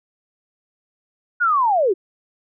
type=linear sweep; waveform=sine; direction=down; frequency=1480 to 341.2 Hz; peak=-14 dBFS; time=1.4-1.94 s; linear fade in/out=20 ms; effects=none